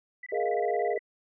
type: tone bursts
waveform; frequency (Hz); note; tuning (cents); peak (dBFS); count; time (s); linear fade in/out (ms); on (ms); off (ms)
sine; 1986; B6; +9; -38; 14; 0.23-0.992; 5; 34; 22
type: chord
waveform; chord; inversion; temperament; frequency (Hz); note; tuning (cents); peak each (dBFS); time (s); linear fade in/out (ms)
sine; Ab suspended second; none; just; 415.3 / 467.2 / 623; Ab4 / Bb4 / Eb5; 0 / +4 / +2; -30 / -31 / -33; 0.32-0.98; 5
type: tone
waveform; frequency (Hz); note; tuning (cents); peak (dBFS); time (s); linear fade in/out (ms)
sine; 698.5; F5; 0; -29; 0.33-0.96; 50
effects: none